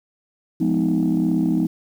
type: chord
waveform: sine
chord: F half-diminished seventh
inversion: none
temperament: just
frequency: 174.61 / 209.5 / 251.4 / 314.3 Hz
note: F3 / Ab3 / Cb4 / Eb4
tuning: 0 / +15 / +31 / +18 cents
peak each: -21 / -23 / -21 / -20 dBFS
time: 0.6-1.67 s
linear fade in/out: 10 ms
effects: tanh soft clip ceiling -11 dBFS + 8-bit